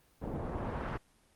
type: noise with low-pass filter sweep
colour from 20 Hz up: pink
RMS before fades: -37 dBFS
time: 0.21-0.98 s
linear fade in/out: 20 ms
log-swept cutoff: 590 to 1600 Hz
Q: 1.1
effects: pink hiss -67 dBFS RMS until 1.35 s + Opus 24 kbps

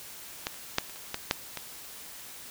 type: clicks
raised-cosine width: 0.2 ms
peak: -12 / -30 / -6 / -27 / -28 / -13 / -6 / -17 dBFS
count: 8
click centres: 0.469 / 0.543 / 0.784 / 0.897 / 0.96 / 1.144 / 1.311 / 1.573 s
effects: white hiss -45 dBFS RMS until 2.5 s

